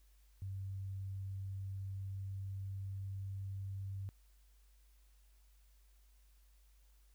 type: tone with pitch glide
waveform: sine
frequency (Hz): 96.8 to 97.42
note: G2 to G2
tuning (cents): -21 to -10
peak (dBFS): -40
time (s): 0.42-4.09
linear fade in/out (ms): 0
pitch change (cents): +11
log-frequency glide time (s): 1.18-3.34
effects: added 50 Hz sine -63 dBFS peak until 7.14 s + white hiss -75 dBFS RMS until 7.14 s